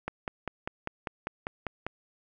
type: click train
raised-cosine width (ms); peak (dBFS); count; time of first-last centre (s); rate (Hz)
0.5; -17; 10; 0.08-1.866; 5.04
effects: none